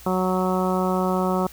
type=harmonic tone; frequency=185 Hz; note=F#3; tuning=in tune; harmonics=1 / 2 / 3 / 4 / 5 / 6 / 7; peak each=-23 / -26 / -28 / -29 / -30 / -31 / -31 dBFS; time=0.06-1.47 s; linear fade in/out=5 ms; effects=added 60 Hz sine -46 dBFS peak until 1.52 s + white hiss -46 dBFS RMS until 1.52 s